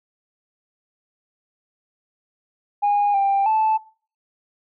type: tone with pitch steps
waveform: sine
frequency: 819 / 791 / 874 Hz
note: G#5 / G5 / A5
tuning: -24 / +15 / -12 cents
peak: -14 dBFS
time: 2.82-3.78 s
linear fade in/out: 20 ms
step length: 320 ms
effects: noise-tail reverb RT60 0.4 s tail -20 dB re dry + tanh soft clip ceiling -13 dBFS